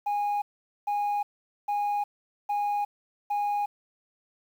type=tone bursts; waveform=sine; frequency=822 Hz; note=G#5; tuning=18 cents flat; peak=-22 dBFS; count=5; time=0.06-3.66 s; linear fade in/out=10 ms; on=360 ms; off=450 ms; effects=tanh soft clip ceiling -24 dBFS + 9-bit